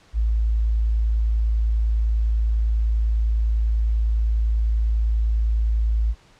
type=tone; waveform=sine; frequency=55 Hz; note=A1; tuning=in tune; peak=-17 dBFS; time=0.13-6.15 s; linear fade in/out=50 ms; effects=pink hiss -54 dBFS RMS until 6.39 s + low-pass 6000 Hz 12 dB/octave